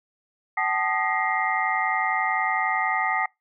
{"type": "tone cluster", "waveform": "sine", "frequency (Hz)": [758, 869, 1232, 1908, 2092], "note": ["F#5", "A5", "D#6", "A#6", "C7"], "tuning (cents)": [42, -22, -17, 40, -1], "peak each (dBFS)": -28, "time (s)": [0.57, 3.26], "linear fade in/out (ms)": 5, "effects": ["noise-tail reverb RT60 0.2 s tail -26 dB re dry"]}